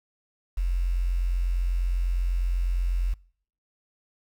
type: tone with quantisation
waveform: sine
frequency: 44.14 Hz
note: F1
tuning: 19 cents sharp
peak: -22 dBFS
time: 0.57-3.14 s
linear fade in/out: 10 ms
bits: 8
effects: noise-tail reverb RT60 0.6 s tail -25 dB re dry